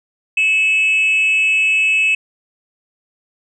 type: tone with frequency modulation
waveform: sine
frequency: 2600 Hz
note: E7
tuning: 24 cents flat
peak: -10 dBFS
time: 0.37-2.15 s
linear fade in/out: 5 ms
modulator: 361 Hz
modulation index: 0.3
effects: tanh soft clip ceiling -9 dBFS